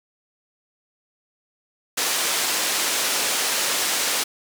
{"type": "band-pass noise", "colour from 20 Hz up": "white", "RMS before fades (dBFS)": -23, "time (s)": [1.97, 4.24], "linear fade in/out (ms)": 10, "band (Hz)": [310, 8600], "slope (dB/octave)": 12, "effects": []}